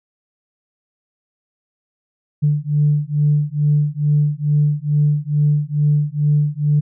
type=beating tone pair; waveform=sine; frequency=146.83 / 149.13 Hz; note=D3 / D3; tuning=0 / +27 cents; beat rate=2.3 Hz; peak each=-16 dBFS; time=2.42-6.81 s; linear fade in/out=20 ms; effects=tanh soft clip ceiling -6 dBFS